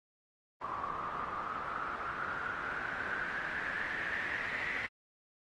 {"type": "noise with low-pass filter sweep", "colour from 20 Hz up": "white", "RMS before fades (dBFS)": -38, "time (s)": [0.61, 4.87], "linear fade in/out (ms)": 10, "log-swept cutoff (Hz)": [1100, 2000], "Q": 7.6, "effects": ["AAC 32 kbps"]}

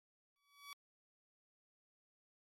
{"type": "tone with exponential growth", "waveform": "15% pulse", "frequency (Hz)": 1139, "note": "C#6", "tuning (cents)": 47, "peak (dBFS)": -40, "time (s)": [0.36, 0.73], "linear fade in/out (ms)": 1, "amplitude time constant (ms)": 79, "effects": ["MP3 64 kbps"]}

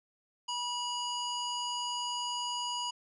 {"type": "harmonic tone", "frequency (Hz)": 970, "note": "B5", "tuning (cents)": -31, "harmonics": [1, 3, 5, 7, 9, 10], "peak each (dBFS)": [-36, -37, -41, -43, -57, -58], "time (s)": [0.48, 2.91], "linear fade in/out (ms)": 10, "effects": []}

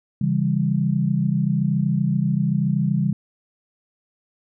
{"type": "chord", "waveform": "sine", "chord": "C# diminished", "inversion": "none", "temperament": "just", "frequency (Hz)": [138.59, 166.31, 199.57], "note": ["C#3", "E3", "G3"], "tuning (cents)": [0, 16, 31], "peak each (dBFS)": -22, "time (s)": [0.21, 3.13], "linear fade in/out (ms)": 5, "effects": []}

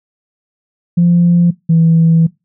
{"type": "tone pair in turn", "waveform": "sine", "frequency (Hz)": [173.1, 164.19], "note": ["F3", "E3"], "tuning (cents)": [-15, -7], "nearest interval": "minor second", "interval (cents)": 92, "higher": "first", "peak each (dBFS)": -5, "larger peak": "neither", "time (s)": [[0.97, 1.51], [1.69, 2.27]], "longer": "second", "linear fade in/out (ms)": 10, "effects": ["noise-tail reverb RT60 0.2 s tail -20 dB re dry", "tanh soft clip ceiling -2 dBFS"]}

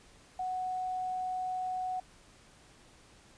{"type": "tone with quantisation", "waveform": "sine", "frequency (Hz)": 740, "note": "F#5", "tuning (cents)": 0, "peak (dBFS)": -32, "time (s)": [0.39, 2], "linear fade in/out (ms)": 5, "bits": 10, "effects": ["pink hiss -59 dBFS RMS until 3.37 s", "resampled to 22050 Hz"]}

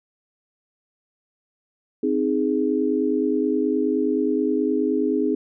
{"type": "chord", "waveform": "sine", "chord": "Ab major", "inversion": "first", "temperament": "equal", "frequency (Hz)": [261.6, 311.1, 415.3], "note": ["C4", "Eb4", "Ab4"], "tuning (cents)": [0, 0, 0], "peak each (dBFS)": -23, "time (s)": [2.03, 5.35], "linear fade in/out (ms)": 5, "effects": []}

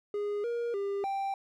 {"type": "tone with pitch steps", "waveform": "triangle", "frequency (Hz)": [411.9, 472.4, 399.2, 785], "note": ["G#4", "A#4", "G4", "G5"], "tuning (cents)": [-14, 23, 32, 2], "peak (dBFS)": -28, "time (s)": [0.14, 1.34], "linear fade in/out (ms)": 2, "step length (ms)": 300, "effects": []}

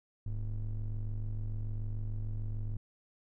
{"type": "ring-modulated tone", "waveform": "triangle", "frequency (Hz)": 64, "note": "C2", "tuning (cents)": -38, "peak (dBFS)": -28, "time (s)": [0.26, 2.77], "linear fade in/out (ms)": 5, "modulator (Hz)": 40.6, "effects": []}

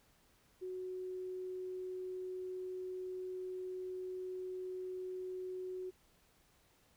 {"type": "tone", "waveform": "sine", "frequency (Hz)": 369.5, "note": "F#4", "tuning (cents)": -2, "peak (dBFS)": -40, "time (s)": [0.61, 5.91], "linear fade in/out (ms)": 20, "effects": ["pink hiss -70 dBFS RMS until 6.96 s"]}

